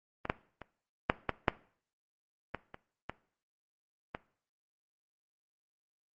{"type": "clicks", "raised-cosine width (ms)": 0.5, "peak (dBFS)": [-21, -12, -28, -8, -13, -8, -19, -29, -21, -21], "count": 10, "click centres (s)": [0.254, 0.299, 0.617, 1.099, 1.293, 1.482, 2.547, 2.744, 3.096, 4.149], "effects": ["noise-tail reverb RT60 0.5 s tail -19 dB re dry", "Opus 24 kbps"]}